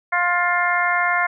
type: harmonic tone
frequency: 352.3 Hz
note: F4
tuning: 15 cents sharp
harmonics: 2 / 3 / 4 / 5 / 6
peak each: -23 / -23 / -23 / -23 / -23 dBFS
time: 0.12-1.27 s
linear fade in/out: 10 ms
effects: none